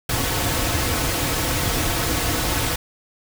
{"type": "noise with comb filter", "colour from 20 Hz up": "pink", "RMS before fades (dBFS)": -22, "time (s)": [0.09, 2.76], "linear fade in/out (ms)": 5, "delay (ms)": 5, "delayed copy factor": -0.55, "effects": []}